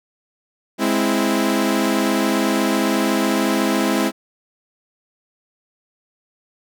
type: chord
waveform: sawtooth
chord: Ab augmented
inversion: none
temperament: equal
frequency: 207.7 / 261.6 / 329.6 Hz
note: Ab3 / C4 / E4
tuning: 0 / 0 / 0 cents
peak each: -17 dBFS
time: 0.78-4.12 s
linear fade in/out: 50 ms
effects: none